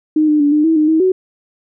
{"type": "tone with pitch steps", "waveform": "sine", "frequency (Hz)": [308.4, 301.3, 289.5, 301.1, 323.5, 306, 318.9, 373.1], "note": ["D#4", "D4", "D4", "D4", "E4", "D#4", "D#4", "F#4"], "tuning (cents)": [-15, 44, -25, 43, -32, -29, 43, 14], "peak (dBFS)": -9, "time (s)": [0.16, 1.12], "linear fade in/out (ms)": 5, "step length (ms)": 120, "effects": []}